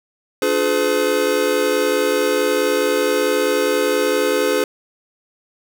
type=chord; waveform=square; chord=D diminished seventh; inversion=none; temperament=just; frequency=293.7 / 352.4 / 422.9 / 507.5 Hz; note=D4 / F4 / Ab4 / Cb5; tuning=0 / +16 / +31 / +47 cents; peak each=-25 / -26 / -20 / -20 dBFS; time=0.42-4.64 s; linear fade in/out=2 ms; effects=none